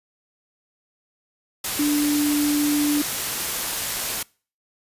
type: tone in noise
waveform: sine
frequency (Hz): 293.7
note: D4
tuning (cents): 0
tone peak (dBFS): -18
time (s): 1.79-3.02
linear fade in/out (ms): 5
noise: white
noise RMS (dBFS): -26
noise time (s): 1.64-4.23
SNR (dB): +5
effects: noise-tail reverb RT60 0.4 s tail -25 dB re dry + resampled to 32000 Hz